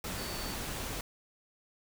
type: tone in noise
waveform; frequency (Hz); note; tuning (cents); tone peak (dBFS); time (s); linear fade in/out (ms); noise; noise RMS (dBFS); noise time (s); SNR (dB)
sine; 4509; C#8; +29; -45; 0.18-0.54; 2; pink; -38; 0.04-1.01; -10
effects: none